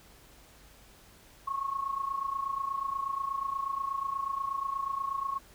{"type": "tone with amplitude modulation", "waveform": "sine", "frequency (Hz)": 1095, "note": "C#6", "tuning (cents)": -22, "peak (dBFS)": -27, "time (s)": [1.47, 5.39], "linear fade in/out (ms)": 10, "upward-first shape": "sine", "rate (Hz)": 28.3, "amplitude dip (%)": 75, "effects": ["added 50 Hz sine -62 dBFS peak until 5.54 s", "pink hiss -57 dBFS RMS until 5.54 s"]}